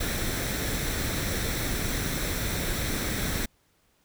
pink noise with comb filter, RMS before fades -29 dBFS, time 0-3.46 s, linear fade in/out 10 ms, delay 0.52 ms, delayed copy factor +0.5, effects pink hiss -67 dBFS RMS until 4.04 s

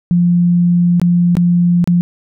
sine tone with dropouts, 174.61 Hz, F3, in tune, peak -8 dBFS, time 0.11-2.01 s, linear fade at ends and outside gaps 0 ms, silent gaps 0.998-1.016 / 1.353-1.369 / 1.842-1.875 s, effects none

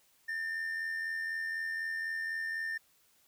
triangle tone with amplitude modulation, 1800 Hz, A6, 39 cents sharp, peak -30 dBFS, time 0.28-2.78 s, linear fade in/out 10 ms, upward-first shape sine, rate 84 Hz, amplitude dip 40%, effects white hiss -68 dBFS RMS until 3.27 s

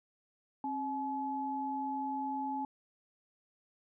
sine tone pair together, 269 / 854 Hz, C4 / G#5, +48 / +48 cents, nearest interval octave + minor sixth, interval 2000 cents, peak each -38 / -35 dBFS, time 0.64-2.65 s, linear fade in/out 2 ms, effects none

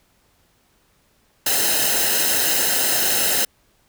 white noise with comb filter, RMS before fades -19 dBFS, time 1.46-3.45 s, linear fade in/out 5 ms, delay 0.87 ms, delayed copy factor -0.7, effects pink hiss -61 dBFS RMS until 3.88 s

